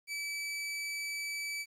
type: tone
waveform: sawtooth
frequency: 2303 Hz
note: D7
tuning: 34 cents flat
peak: -32 dBFS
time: 0.07-1.66 s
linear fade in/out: 50 ms
effects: low-pass 11000 Hz 12 dB/octave + 11-bit